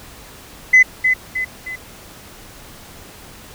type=tone with echo; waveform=sine; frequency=2022 Hz; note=B6; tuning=40 cents sharp; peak=-4 dBFS; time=0.73-0.83 s; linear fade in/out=10 ms; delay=310 ms; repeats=3; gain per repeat=-7 dB; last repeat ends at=1.76 s; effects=tanh soft clip ceiling -2 dBFS + pink hiss -40 dBFS RMS until 3.54 s